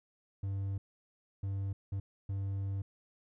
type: tone bursts at uneven times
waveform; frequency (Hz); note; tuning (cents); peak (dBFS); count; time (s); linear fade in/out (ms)
triangle; 98; G2; 0; -31; 4; 0.43-0.78 / 1.43-1.73 / 1.92-2 / 2.29-2.82; 5
effects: none